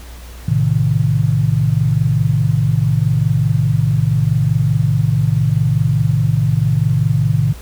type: chord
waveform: sine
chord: A diminished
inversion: none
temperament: equal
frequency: 110 / 130.81 / 155.56 Hz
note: A2 / C3 / Eb3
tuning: 0 / 0 / 0 cents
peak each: -16 dBFS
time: 0.48-7.53 s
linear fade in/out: 5 ms
effects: added 60 Hz sine -32 dBFS peak until 7.61 s + pink hiss -40 dBFS RMS until 7.61 s